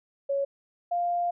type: tone pair in turn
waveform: sine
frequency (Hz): 556 / 699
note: C#5 / F5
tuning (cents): +5 / +1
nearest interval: major third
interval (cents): 396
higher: second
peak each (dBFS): -24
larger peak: neither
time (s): 0.29-0.45 / 0.91-1.31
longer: second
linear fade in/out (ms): 10
effects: none